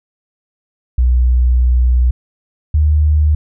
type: tone pair in turn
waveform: sine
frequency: 61.74 / 75.68 Hz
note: B1 / D#2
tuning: 0 / -47 cents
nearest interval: major third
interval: 353 cents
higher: second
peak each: -8 dBFS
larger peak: neither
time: 0.98-2.11 / 2.74-3.35 s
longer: first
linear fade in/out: 5 ms
effects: none